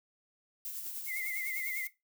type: noise with tremolo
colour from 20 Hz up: violet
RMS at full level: -39 dBFS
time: 0.65-1.87 s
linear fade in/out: 0 ms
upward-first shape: sine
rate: 10 Hz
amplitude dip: 40%
type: tone with vibrato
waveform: sine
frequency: 2093 Hz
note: C7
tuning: in tune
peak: -35 dBFS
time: 1.06-1.89 s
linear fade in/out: 50 ms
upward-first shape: triangle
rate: 10 Hz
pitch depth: 80 cents each way
effects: noise-tail reverb RT60 0.2 s tail -17 dB re dry